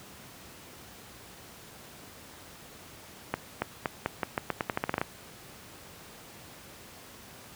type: accelerating click train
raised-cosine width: 0.5 ms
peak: -12 dBFS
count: 15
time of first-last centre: 3.34-5.015 s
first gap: 280 ms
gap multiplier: 0.85
effects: pink hiss -49 dBFS RMS until 7.55 s + high-pass 80 Hz 12 dB/octave